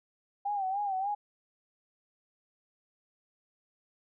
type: tone with vibrato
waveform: sine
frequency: 788 Hz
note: G5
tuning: 9 cents sharp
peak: -29 dBFS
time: 0.45-1.15 s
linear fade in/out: 10 ms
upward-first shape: sine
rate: 3.4 Hz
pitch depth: 89 cents each way
effects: none